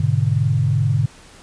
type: chord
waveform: sine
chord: G# diminished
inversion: none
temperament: equal with one note detuned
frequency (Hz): 103.83 / 124.98 / 146.83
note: G#2 / B2 / D3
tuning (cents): 0 / +21 / 0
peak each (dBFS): -19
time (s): 0-1.06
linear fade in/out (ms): 5
effects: pink hiss -45 dBFS RMS until 1.42 s + resampled to 22050 Hz

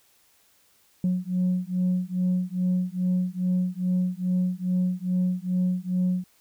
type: beating tone pair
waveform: sine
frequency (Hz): 180.8 / 183.2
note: F#3 / F#3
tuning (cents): -40 / -17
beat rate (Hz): 2.4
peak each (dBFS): -24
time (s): 1.04-6.24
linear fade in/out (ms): 2
effects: tanh soft clip ceiling -18 dBFS + white hiss -62 dBFS RMS until 6.4 s

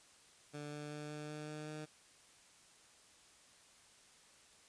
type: tone with pitch steps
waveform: 15% pulse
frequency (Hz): 147.4 / 148.34 / 149.29 / 150.24 / 151.19 / 152.16 / 153.13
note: D3 / D3 / D3 / D3 / D#3 / D#3 / D#3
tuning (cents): +7 / +18 / +29 / +40 / -49 / -38 / -27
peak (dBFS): -38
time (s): 0.53-1.86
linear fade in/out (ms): 20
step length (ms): 190
effects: white hiss -64 dBFS RMS until 4.68 s + resampled to 22050 Hz

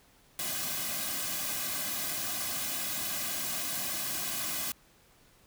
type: noise with comb filter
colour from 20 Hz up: white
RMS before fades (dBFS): -34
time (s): 0.39-4.72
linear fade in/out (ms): 2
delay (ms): 2.2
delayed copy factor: -0.9
effects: pink hiss -62 dBFS RMS until 5.46 s

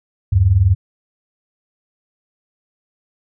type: tone pair together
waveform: sine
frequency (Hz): 78.32 / 98.4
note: D#2 / G2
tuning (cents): +12 / +7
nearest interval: major third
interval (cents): 395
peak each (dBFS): -15 / -11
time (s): 0.32-0.75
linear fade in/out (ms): 10
effects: none

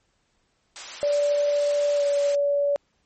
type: high-pass noise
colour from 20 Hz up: white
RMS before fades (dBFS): -36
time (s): 0.76-2.35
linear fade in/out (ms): 0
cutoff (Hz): 560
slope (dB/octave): 12
type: tone with pitch glide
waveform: sine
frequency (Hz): 580 to 571.4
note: D5 to D5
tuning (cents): -22 to -48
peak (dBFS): -19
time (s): 1.03-2.76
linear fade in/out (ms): 0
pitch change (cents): -26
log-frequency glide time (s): 1.95-2.04
effects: pink hiss -69 dBFS RMS until 3.05 s + MP3 32 kbps

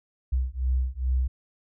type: beating tone pair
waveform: sine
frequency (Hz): 62.7 / 65.1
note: B1 / C2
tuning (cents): +27 / -8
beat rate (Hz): 2.4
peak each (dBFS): -26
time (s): 0.32-1.28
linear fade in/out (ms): 10
effects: none

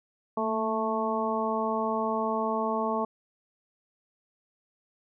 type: harmonic tone with a mistuned harmonic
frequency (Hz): 220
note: A3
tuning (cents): 0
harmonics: 1 / 2 / 3 / 4 / 5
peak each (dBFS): -32 / -32 / -32 / -32 / -32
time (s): 0.37-3.05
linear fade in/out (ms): 5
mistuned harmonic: 1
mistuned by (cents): +40
effects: none

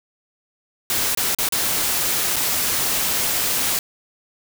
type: noise with dropouts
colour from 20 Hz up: white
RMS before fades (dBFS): -21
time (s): 0.9-3.79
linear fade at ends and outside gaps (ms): 1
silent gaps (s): 1.149-1.173 / 1.348-1.386 / 1.488-1.523 / 2.36-2.364
effects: none

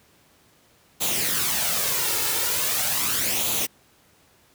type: noise with flanger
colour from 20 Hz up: white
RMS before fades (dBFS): -24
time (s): 1-3.67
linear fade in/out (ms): 20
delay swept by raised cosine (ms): 0.28 to 2.28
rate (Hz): 0.4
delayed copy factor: +0.55
effects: pink hiss -58 dBFS RMS until 4.54 s + high-pass 80 Hz 12 dB/octave

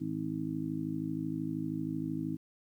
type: harmonic tone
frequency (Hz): 52.9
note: G#1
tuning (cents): +33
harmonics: 2 / 3 / 4 / 5 / 6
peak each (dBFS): -46 / -38 / -46 / -37 / -37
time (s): 0-2.37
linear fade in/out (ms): 20
effects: 11-bit

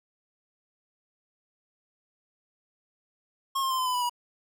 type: tone with pitch steps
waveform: square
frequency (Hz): 1082 / 1062.2 / 1042.7 / 1023.6 / 1004.9 / 986.5 / 968.4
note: C#6 / C6 / C6 / C6 / B5 / B5 / B5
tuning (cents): -42 / +26 / -6 / -38 / +30 / -2 / -34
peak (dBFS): -26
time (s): 3.55-4.096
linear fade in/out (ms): 10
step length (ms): 78
effects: none

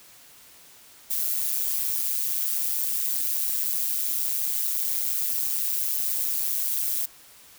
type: noise with amplitude modulation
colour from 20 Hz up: violet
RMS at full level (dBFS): -23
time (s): 1.1-7.06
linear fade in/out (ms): 10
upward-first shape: sine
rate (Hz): 140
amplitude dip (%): 75
effects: white hiss -51 dBFS RMS until 7.58 s

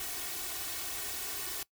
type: noise with comb filter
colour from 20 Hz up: white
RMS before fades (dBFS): -38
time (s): 0-1.63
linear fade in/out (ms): 2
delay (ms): 2.7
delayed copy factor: +0.95
effects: noise-tail reverb RT60 0.1 s tail -21 dB re dry

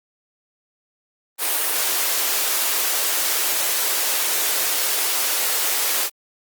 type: high-pass noise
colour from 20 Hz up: white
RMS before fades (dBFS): -21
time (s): 1.38-6.1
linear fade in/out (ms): 50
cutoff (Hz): 350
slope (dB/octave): 24
effects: Opus 32 kbps

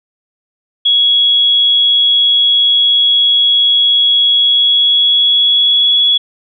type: tone with pitch glide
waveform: sine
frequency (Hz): 3339 to 3372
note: G#7 to G#7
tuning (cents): +9 to +26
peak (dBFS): -7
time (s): 0.85-6.18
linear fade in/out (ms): 10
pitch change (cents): +17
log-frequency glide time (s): 4.31-6.02
effects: none

